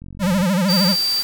click train, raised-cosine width 5 ms, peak -24 dBFS, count 20, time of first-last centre 0.02-0.431 s, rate 46.2 Hz
square tone with vibrato, 187.3 Hz, F#3, 21 cents sharp, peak -16 dBFS, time 0.19-0.96 s, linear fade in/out 50 ms, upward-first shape sine, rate 13 Hz, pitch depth 150 cents each way
sine tone, 4666 Hz, D8, 12 cents flat, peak -17 dBFS, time 0.68-1.23 s, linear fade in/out 20 ms
white noise, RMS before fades -30 dBFS, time 0.7-1.23 s, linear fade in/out 0 ms
effects none

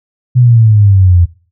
sine exponential sweep, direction down, 127 to 84.8 Hz, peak -3 dBFS, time 0.35-1.26 s, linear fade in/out 20 ms, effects noise-tail reverb RT60 0.4 s tail -19 dB re dry

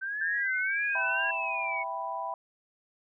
sine linear two-way sweep, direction up then down, 1531 to 2794 to 2196 Hz, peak -31 dBFS, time 0.01-1.84 s, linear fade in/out 20 ms, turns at 1.21 s
sine tone with vibrato, 1582 Hz, G6, 15 cents sharp, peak -28 dBFS, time 0.21-1.31 s, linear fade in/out 5 ms, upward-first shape sine, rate 2 Hz, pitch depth 87 cents each way
sine chord, E minor, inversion none, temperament equal, 659.3 / 784 / 987.8 Hz, E5 / G5 / B5, 0 / 0 / 0 cents, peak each -38 / -37 / -34 dBFS, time 0.95-2.34 s, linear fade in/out 2 ms
effects none

